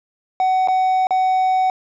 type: tone with dropouts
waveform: triangle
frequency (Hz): 750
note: F#5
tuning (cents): +23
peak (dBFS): -12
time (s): 0.4-1.7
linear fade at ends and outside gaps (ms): 1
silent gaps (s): 0.675-0.684 / 1.07-1.107
effects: resampled to 16000 Hz